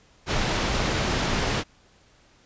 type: low-pass noise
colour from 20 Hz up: pink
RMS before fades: -25 dBFS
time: 0.26-1.64 s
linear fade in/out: 50 ms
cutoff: 5700 Hz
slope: 12 dB/octave
effects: pink hiss -58 dBFS RMS until 2.45 s + resampled to 16000 Hz